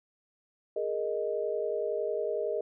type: chord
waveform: sine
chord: Ab suspended second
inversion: none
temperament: equal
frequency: 415.3 / 466.2 / 622.3 Hz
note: Ab4 / Bb4 / Eb5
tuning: 0 / 0 / 0 cents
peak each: -33 dBFS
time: 0.76-2.61 s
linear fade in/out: 5 ms
effects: none